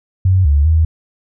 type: tone with pitch steps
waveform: sine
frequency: 93.5 / 72 / 80 Hz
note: F#2 / D2 / D#2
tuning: +19 / -34 / +49 cents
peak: -8 dBFS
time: 0.25-0.85 s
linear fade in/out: 5 ms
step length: 200 ms
effects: none